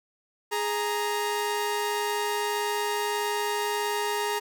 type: tone pair together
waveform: sawtooth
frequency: 415.3 / 932.3 Hz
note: G#4 / A#5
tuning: 0 / 0 cents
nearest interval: octave + major second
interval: 1400 cents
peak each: -25 dBFS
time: 0.51-4.4 s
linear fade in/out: 20 ms
effects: none